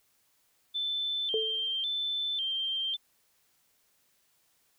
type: tone with vibrato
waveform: sine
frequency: 3336 Hz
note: G#7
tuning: 7 cents sharp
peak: -29 dBFS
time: 0.74-2.97 s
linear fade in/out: 20 ms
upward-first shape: square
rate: 0.91 Hz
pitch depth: 96 cents each way
type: tone with exponential decay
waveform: sine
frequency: 440 Hz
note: A4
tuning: in tune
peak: -25 dBFS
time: 1.34-1.75 s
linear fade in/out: 1 ms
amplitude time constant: 87 ms
effects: white hiss -70 dBFS RMS until 4.78 s